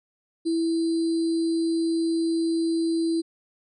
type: tone with sample-and-hold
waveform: sine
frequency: 329.6 Hz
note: E4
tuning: in tune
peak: -21 dBFS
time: 0.45-3.22 s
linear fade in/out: 20 ms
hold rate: 4410 Hz
effects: resampled to 24000 Hz